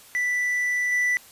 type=tone with level steps; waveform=triangle; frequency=1975.5 Hz; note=B6; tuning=in tune; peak=-20 / -18 dBFS; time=0.15-1.17 s; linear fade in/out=0 ms; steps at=0.92 s; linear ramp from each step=2 ms; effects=white hiss -49 dBFS RMS until 1.31 s + resampled to 32000 Hz